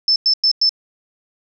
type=tone bursts; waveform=sine; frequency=5274 Hz; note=E8; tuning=in tune; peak=-11 dBFS; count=4; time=0.08-0.693 s; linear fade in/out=2 ms; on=79 ms; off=99 ms; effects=none